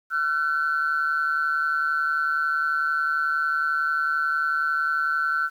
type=tone pair together; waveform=sine; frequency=1358 / 1509.1 Hz; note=F6 / F#6; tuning=-49 / +34 cents; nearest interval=major second; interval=183 cents; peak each=-23 dBFS; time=0.1-5.5 s; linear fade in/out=50 ms; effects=tanh soft clip ceiling -15 dBFS + 9-bit